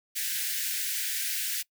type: high-pass noise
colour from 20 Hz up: white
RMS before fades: -31 dBFS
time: 0.15-1.63 s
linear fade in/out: 20 ms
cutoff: 1500 Hz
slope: 96 dB/octave
effects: noise-tail reverb RT60 0.1 s tail -23 dB re dry